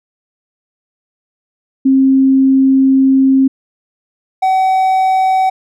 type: tone pair in turn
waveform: sine / triangle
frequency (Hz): 267 / 757.3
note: C4 / F#5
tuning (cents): +35 / +40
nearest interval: octave + tritone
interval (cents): 1805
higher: second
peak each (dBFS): -6 / -7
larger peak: first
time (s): 1.85-3.48 / 4.42-5.5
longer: first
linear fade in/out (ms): 10
effects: none